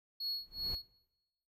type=tone with tremolo; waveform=triangle; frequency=4342 Hz; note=C#8; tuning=37 cents flat; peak=-33 dBFS; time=0.2-0.82 s; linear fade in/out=5 ms; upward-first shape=sine; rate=2.6 Hz; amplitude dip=100%
type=noise with exponential growth; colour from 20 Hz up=brown; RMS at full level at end=-40 dBFS; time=0.33-0.75 s; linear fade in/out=1 ms; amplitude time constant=91 ms
effects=noise-tail reverb RT60 0.9 s tail -20 dB re dry